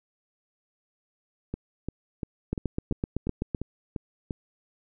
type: two click trains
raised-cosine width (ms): 3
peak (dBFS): -18 / -14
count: 9 / 9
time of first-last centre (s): 1.54-4.308 / 2.53-3.548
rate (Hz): 2.89 / 7.86
effects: none